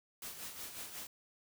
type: noise with tremolo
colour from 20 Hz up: white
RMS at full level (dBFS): -44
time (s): 0.22-1.07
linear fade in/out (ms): 2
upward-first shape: sine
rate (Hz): 5.5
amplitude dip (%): 55
effects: none

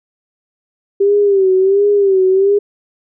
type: tone with vibrato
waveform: sine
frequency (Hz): 392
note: G4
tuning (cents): 0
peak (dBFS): -8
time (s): 1-2.59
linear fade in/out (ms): 10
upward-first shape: sine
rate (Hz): 1.4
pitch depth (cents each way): 81
effects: none

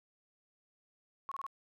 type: tone bursts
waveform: sine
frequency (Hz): 1091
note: C#6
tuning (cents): -28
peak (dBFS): -37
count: 4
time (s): 1.29-1.465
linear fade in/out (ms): 0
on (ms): 25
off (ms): 25
effects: none

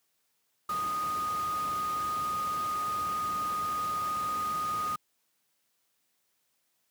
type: tone in noise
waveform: sine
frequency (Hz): 1237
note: D#6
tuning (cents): -10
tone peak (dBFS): -29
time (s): 0.69-4.96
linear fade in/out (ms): 5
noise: pink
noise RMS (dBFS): -42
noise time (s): 0.69-4.96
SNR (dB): +10
effects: white hiss -75 dBFS RMS until 6.9 s + high-pass 100 Hz 12 dB/octave

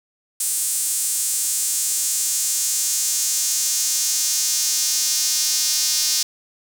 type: tone with high-pass filter sweep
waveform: sawtooth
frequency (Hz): 306.9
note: D#4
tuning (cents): -24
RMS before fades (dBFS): -21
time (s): 0.4-6.23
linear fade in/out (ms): 5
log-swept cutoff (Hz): 8400 to 5400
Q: 2.4
effects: none

